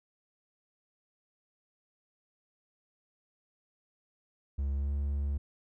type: tone with pitch glide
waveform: triangle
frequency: 69.3 to 70.96 Hz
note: C#2 to C#2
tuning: 0 to +41 cents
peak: -27 dBFS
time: 4.58-5.38 s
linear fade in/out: 10 ms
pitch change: +41 cents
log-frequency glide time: 4.74-4.91 s
effects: none